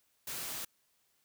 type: noise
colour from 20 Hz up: white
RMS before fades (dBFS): -40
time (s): 0.27-0.65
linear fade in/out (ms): 5
effects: white hiss -74 dBFS RMS until 1.24 s